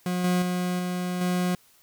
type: tone with level steps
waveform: 40% pulse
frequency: 180 Hz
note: F#3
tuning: 47 cents flat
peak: -24 / -20 / -24 / -26 / -22 dBFS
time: 0.06-1.55 s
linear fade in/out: 2 ms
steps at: 0.24 / 0.42 / 0.79 / 1.21 s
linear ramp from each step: 2 ms
effects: white hiss -59 dBFS RMS until 1.82 s